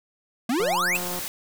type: exponential sweep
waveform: square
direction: up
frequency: 220 to 2794 Hz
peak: -22 dBFS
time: 0.49-0.97 s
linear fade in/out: 5 ms
type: click train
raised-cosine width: 1 ms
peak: -21 dBFS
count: 106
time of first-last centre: 0.6-1.19 s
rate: 178 Hz
type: noise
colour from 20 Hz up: white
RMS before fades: -32 dBFS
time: 0.95-1.28 s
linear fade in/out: 0 ms
effects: none